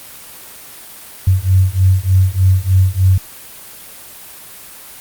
sine beating tone pair, 92.2 / 95.5 Hz, F#2 / G2, -6 / -45 cents, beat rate 3.3 Hz, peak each -12 dBFS, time 1.27-3.18 s, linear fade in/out 5 ms, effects white hiss -35 dBFS RMS until 5 s + Opus 32 kbps

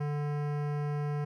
sine tone with hard clipping, 146.83 Hz, D3, in tune, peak -32 dBFS, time 0-1.25 s, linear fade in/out 10 ms, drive 18 dB, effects none

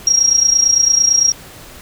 sine tone with amplitude modulation, 5620 Hz, F8, 10 cents sharp, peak -6 dBFS, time 0.07-1.32 s, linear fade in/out 2 ms, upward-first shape sine, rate 28.9 Hz, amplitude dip 75%, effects pink hiss -37 dBFS RMS until 1.81 s

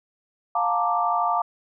sine chord, Bb major seventh, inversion second, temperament equal with one note detuned, 705.8 / 880 / 932.3 / 1174.7 Hz, F5 / A5 / Bb5 / D6, +18 / 0 / 0 / 0 cents, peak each -24 / -27 / -28 / -24 dBFS, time 0.55-1.42 s, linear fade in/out 5 ms, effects none

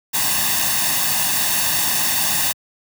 white noise with comb filter, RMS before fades -19 dBFS, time 0.13-2.53 s, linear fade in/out 20 ms, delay 1.1 ms, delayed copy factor +0.75, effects high-pass 100 Hz 12 dB/octave

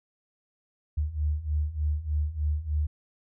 sine beating tone pair, 73.42 / 76.72 Hz, D2 / D#2, 0 / -24 cents, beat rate 3.3 Hz, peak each -30 / -27 dBFS, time 0.97-2.87 s, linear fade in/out 10 ms, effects none

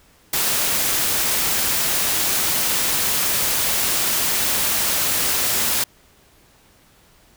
white noise, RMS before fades -20 dBFS, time 0.33-5.84 s, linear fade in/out 5 ms, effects pink hiss -54 dBFS RMS until 7.36 s

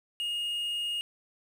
triangle tone with quantisation, 2855 Hz, F7, 37 cents sharp, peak -28 dBFS, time 0.2-1.01 s, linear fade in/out 0 ms, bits 9, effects none

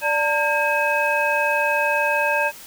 sine tone cluster, 585 / 907 / 1612 / 2559 Hz, D5 / A#5 / G6 / D#7, -7 / -48 / +48 / +48 cents, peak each -23 dBFS, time 0.01-2.52 s, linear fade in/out 50 ms, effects white hiss -41 dBFS RMS until 2.66 s

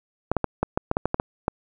clicks, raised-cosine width 1 ms, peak -7 dBFS, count 11, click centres 0.316 / 0.367 / 0.443 / 0.63 / 0.775 / 0.914 / 0.969 / 1.056 / 1.144 / 1.199 / 1.481 s, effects none

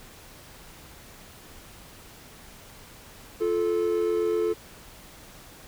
triangle tone pair together, 348 / 435.9 Hz, F4 / A4, -6 / -16 cents, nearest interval major third, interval 390 cents, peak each -25 / -22 dBFS, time 3.4-4.54 s, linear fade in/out 20 ms, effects pink hiss -48 dBFS RMS until 5.67 s

